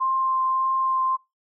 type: tone with vibrato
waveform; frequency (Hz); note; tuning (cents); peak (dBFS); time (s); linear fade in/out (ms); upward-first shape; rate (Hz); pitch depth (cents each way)
sine; 1051; C6; +7; -20; 0-1.17; 20; triangle; 1.7; 10
effects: noise-tail reverb RT60 0.2 s tail -20 dB re dry